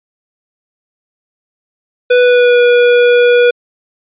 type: tone with pitch glide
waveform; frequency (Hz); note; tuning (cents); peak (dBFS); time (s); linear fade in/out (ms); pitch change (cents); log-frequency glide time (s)
square; 493.9 to 484.9; B4 to B4; 0 to -32; -6; 2.1-3.51; 10; -32; 2.21-2.61
effects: resampled to 8000 Hz